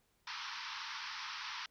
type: band-pass noise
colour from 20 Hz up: pink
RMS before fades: -44 dBFS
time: 0.27-1.66 s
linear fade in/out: 2 ms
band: 880 to 5700 Hz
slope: 96 dB/octave
effects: pink hiss -75 dBFS RMS until 1.7 s